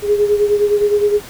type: beating tone pair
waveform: sine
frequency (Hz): 412.1 / 421.8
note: G#4 / G#4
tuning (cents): -13 / +27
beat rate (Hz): 9.7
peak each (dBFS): -12 / -18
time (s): 0.02-1.21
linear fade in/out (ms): 50
effects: pink hiss -35 dBFS RMS until 1.29 s